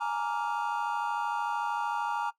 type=chord; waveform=triangle; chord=Bb dominant seventh; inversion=third; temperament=just; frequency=839.1 / 932.3 / 1165.4 / 1398.5 Hz; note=Ab5 / Bb5 / D6 / F6; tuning=+18 / 0 / -14 / +2 cents; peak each=-32 / -30 / -36 / -36 dBFS; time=0-2.31 s; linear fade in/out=20 ms; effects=noise-tail reverb RT60 0.1 s tail -18 dB re dry